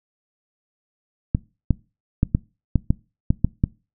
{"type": "clicks", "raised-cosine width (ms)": 5, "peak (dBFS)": -4, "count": 9, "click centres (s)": [1.349, 1.707, 2.231, 2.349, 2.757, 2.905, 3.305, 3.446, 3.639], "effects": ["noise-tail reverb RT60 0.3 s tail -23 dB re dry"]}